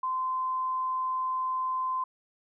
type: tone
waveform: sine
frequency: 1033 Hz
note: C6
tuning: 22 cents flat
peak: -27 dBFS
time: 0.03-2.04 s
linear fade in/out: 5 ms
effects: none